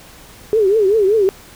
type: tone with vibrato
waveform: sine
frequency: 412 Hz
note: G#4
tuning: 14 cents flat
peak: -10 dBFS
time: 0.53-1.29 s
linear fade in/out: 0 ms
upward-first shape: triangle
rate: 5.2 Hz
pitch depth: 190 cents each way
effects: pink hiss -41 dBFS RMS until 1.55 s